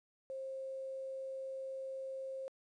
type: tone with quantisation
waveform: sine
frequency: 532 Hz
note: C5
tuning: 29 cents sharp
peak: -40 dBFS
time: 0.3-2.48 s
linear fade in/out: 0 ms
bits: 11
effects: resampled to 22050 Hz